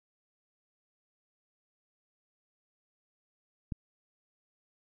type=click; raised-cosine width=5 ms; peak=-22 dBFS; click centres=3.722 s; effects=none

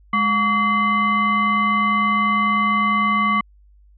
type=tone with frequency modulation; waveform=sine; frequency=1138 Hz; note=C#6; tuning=45 cents sharp; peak=-15 dBFS; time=0.13-3.41 s; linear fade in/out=5 ms; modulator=929 Hz; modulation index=0.92; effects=added 50 Hz sine -48 dBFS peak until 3.97 s

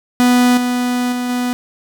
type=tone with level steps; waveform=45% pulse; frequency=246.9 Hz; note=B3; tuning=in tune; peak=-9 / -15 / -18 / -16 dBFS; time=0.2-1.53 s; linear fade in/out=0 ms; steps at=0.57 / 1.12 / 1.29 s; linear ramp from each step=5 ms; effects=none

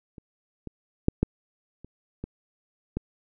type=clicks; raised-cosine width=3 ms; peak=-30 / -23 / -6 / -8 / -30 / -20 / -15 dBFS; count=7; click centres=0.182 / 0.673 / 1.084 / 1.23 / 1.846 / 2.24 / 2.97 s; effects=none

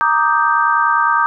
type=chord; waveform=sine; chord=Eb major seventh; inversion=second; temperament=equal; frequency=932.3 / 1174.7 / 1244.5 / 1568 Hz; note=Bb5 / D6 / Eb6 / G6; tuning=0 / 0 / 0 / 0 cents; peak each=-17 dBFS; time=0.01-1.26 s; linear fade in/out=0 ms; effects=none

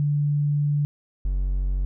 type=tone pair in turn; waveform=sine / triangle; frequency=146 / 46.66 Hz; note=D3 / F#1; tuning=-10 / +15 cents; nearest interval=octave + minor sixth; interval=1975 cents; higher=first; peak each=-19 dBFS; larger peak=neither; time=0-0.85 / 1.25-1.85 s; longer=first; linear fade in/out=0 ms; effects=none

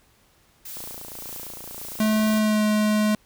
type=noise with tremolo; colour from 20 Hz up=blue; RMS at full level=-36 dBFS; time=0.65-2.39 s; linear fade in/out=5 ms; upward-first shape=sine; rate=1.8 Hz; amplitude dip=35%
type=click train; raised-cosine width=1 ms; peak=-27 dBFS; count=47; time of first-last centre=0.77-2.373 s; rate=28.7 Hz
type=tone with pitch glide; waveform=square; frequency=215.9 to 212.4 Hz; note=A3 to G#3; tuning=-33 to +39 cents; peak=-19 dBFS; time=2-3.15 s; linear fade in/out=2 ms; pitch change=-28 cents; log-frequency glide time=2.35-2.64 s
effects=pink hiss -60 dBFS RMS until 3.25 s

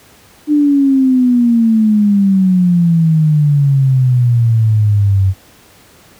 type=exponential sweep; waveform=sine; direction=down; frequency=301.4 to 93.8 Hz; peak=-7 dBFS; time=0.47-5.34 s; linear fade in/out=50 ms; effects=pink hiss -44 dBFS RMS until 6.19 s + high-pass 60 Hz 12 dB/octave

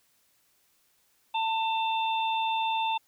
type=harmonic tone; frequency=893 Hz; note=A5; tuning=25 cents sharp; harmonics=1 / 3 / 4; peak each=-26 / -35 / -35 dBFS; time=1.34-2.98 s; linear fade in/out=10 ms; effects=white hiss -68 dBFS RMS until 3.07 s

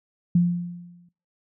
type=tone with exponential decay; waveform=sine; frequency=174.61 Hz; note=F3; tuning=in tune; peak=-13 dBFS; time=0.35-1.09 s; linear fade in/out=5 ms; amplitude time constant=160 ms; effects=noise-tail reverb RT60 0.3 s tail -21 dB re dry

